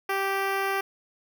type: tone with notch filter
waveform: 10% pulse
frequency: 390.7 Hz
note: G4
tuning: 6 cents flat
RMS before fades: -27 dBFS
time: 0.09-0.81 s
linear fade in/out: 5 ms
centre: 7300 Hz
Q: 0.65
effects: none